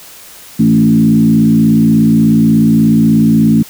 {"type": "tone with frequency modulation", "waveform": "sine", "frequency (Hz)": 220, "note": "A3", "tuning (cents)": 0, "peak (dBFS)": -5, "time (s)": [0.59, 3.63], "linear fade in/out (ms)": 10, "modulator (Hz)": 56.6, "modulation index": 1.1, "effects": ["white hiss -35 dBFS RMS until 3.69 s"]}